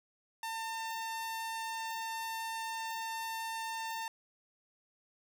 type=tone; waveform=sawtooth; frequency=901 Hz; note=A5; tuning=41 cents sharp; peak=-33 dBFS; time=0.43-4.08 s; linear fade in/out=2 ms; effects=none